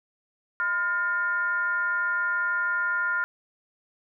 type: tone with frequency modulation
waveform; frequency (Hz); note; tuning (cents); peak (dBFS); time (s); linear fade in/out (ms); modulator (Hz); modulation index
sine; 1413; F6; +20; -23; 0.6-3.24; 0; 393; 0.61
effects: none